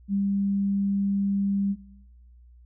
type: tone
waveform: sine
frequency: 198.6 Hz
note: G3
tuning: 23 cents sharp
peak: -22 dBFS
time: 0.08-1.76 s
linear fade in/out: 50 ms
effects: noise-tail reverb RT60 1.0 s tail -19 dB re dry + added 60 Hz sine -49 dBFS peak until 2.65 s